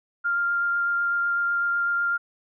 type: tone with vibrato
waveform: sine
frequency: 1396.9 Hz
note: F6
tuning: in tune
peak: -21 dBFS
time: 0.24-2.18 s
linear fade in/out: 20 ms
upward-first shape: sine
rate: 8 Hz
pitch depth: 9 cents each way
effects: none